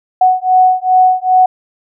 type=beating tone pair; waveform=sine; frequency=740 / 742.5 Hz; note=F#5 / F#5; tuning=0 / +6 cents; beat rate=2.5 Hz; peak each=-10 dBFS; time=0.21-1.46 s; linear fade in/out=5 ms; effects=none